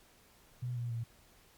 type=tone with pitch steps; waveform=sine; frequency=123.47 / 119.82 / 116.27 Hz; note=B2 / A#2 / A#2; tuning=0 / +48 / -4 cents; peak=-34 dBFS; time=0.62-1.04 s; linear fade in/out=10 ms; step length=140 ms; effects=pink hiss -63 dBFS RMS until 1.57 s + MP3 96 kbps

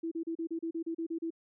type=tone bursts; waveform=sine; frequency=329.6 Hz; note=E4; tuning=in tune; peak=-32 dBFS; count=11; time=0.03-1.305 s; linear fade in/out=10 ms; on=85 ms; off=34 ms; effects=none

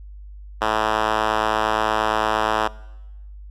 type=tone with band-pass filter; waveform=5% pulse; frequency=108.6 Hz; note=A2; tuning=22 cents flat; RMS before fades=-21 dBFS; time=0.61-2.68 s; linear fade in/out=10 ms; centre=1200 Hz; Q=0.7; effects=noise-tail reverb RT60 1.0 s tail -21 dB re dry + added 50 Hz sine -36 dBFS peak until 3.5 s

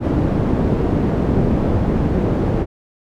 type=low-pass noise; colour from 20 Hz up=white; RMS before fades=-17 dBFS; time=0-2.66 s; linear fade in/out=50 ms; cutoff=300 Hz; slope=12 dB/octave; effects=none

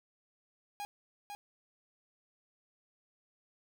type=tone with echo; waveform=45% pulse; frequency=820 Hz; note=G#5; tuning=22 cents flat; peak=-38 dBFS; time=0.8-0.85 s; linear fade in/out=0 ms; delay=500 ms; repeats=1; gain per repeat=-4 dB; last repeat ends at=1.35 s; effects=none

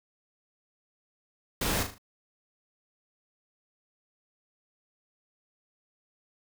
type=noise with echo; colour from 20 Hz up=pink; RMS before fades=-29 dBFS; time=1.61-1.83 s; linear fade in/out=5 ms; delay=38 ms; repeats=4; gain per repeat=-7 dB; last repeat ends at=1.982 s; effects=none

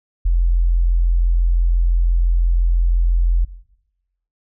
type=tone; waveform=sine; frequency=42.94 Hz; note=F1; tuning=29 cents flat; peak=-12 dBFS; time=0.25-3.45 s; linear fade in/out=10 ms; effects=noise-tail reverb RT60 0.9 s tail -17 dB re dry

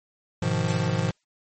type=chord; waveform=square; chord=F half-diminished seventh; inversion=first; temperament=just; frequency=104.77 / 125.72 / 157.15 / 174.61 Hz; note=Ab2 / Cb3 / Eb3 / F3; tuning=+16 / +31 / +18 / 0 cents; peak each=-29 dBFS; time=0.42-1.11 s; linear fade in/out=5 ms
type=noise with exponential decay; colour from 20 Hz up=white; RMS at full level=-34 dBFS; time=0.68-1.24 s; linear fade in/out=0 ms; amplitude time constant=120 ms
effects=MP3 32 kbps

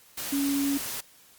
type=tone in noise; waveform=sine; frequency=279.9 Hz; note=C#4; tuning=17 cents sharp; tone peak=-24 dBFS; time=0.32-0.78 s; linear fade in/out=10 ms; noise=white; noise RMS=-34 dBFS; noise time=0.17-1.01 s; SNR=+7 dB; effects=white hiss -56 dBFS RMS until 1.38 s + Opus 48 kbps

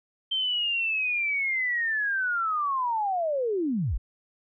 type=linear sweep; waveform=sine; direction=down; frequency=3136 to 30.84 Hz; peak=-24 dBFS; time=0.31-3.98 s; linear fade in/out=10 ms; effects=none

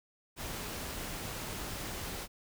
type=noise; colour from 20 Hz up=pink; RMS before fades=-40 dBFS; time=0.36-2.28 s; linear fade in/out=50 ms; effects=none

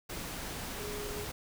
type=tone in noise; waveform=sine; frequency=415.5 Hz; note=G#4; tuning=1 cent sharp; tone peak=-40 dBFS; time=0.79-1.25 s; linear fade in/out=10 ms; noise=pink; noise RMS=-40 dBFS; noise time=0.09-1.32 s; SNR=-3 dB; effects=none

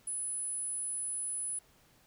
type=tone; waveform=sine; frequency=10080 Hz; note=D#9; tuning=21 cents sharp; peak=-33 dBFS; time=0.07-1.59 s; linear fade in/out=5 ms; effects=tanh soft clip ceiling -29 dBFS + pink hiss -65 dBFS RMS until 2.06 s

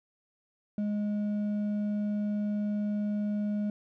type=tone with hard clipping; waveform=sine; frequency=207.7 Hz; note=G#3; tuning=in tune; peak=-29 dBFS; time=0.78-3.7 s; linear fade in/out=2 ms; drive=4 dB; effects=none

